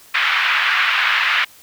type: band-pass noise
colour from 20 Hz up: pink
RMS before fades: -17 dBFS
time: 0.14-1.45 s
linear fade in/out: 10 ms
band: 1300 to 3000 Hz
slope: 24 dB/octave
effects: white hiss -46 dBFS RMS until 1.62 s